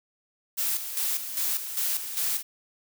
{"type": "noise with tremolo", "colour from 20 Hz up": "blue", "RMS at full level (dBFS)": -27, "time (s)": [0.57, 2.43], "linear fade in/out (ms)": 20, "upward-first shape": "square", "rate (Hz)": 2.5, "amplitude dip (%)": 60, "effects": []}